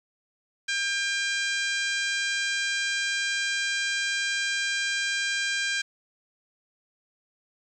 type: harmonic tone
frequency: 799 Hz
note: G5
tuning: 33 cents sharp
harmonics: 2 / 3 / 4 / 5 / 6 / 7 / 8 / 9 / 10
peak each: -28 / -32 / -34 / -36 / -38 / -39 / -40 / -41 / -42 dBFS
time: 0.68-5.82 s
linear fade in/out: 10 ms
effects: 10-bit